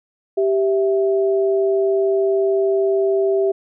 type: tone pair together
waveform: sine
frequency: 391.2 / 657.9 Hz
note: G4 / E5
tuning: -4 / -4 cents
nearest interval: major sixth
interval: 900 cents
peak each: -15 / -22 dBFS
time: 0.37-3.52 s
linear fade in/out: 10 ms
effects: none